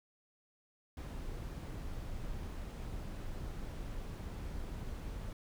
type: noise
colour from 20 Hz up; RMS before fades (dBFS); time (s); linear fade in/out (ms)
brown; -42; 0.97-5.33; 2
effects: none